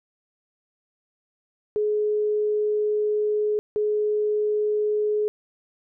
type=tone bursts at uneven times; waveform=sine; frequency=421.9 Hz; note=G#4; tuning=27 cents sharp; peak=-20 dBFS; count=2; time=1.76-3.59 / 3.76-5.28 s; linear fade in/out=0 ms; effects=none